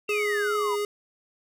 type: exponential sweep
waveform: sine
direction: down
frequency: 2750 to 932.3 Hz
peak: -27 dBFS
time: 0.08-0.76 s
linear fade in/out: 20 ms
type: tone with vibrato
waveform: square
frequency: 415.3 Hz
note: G#4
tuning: in tune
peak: -26 dBFS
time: 0.09-0.85 s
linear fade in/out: 2 ms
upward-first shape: triangle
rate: 2.6 Hz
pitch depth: 15 cents each way
effects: none